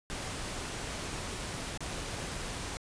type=noise with dropouts; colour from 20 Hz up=pink; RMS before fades=-38 dBFS; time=0.1-2.77 s; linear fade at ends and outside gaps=0 ms; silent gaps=1.775-1.806 s; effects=resampled to 22050 Hz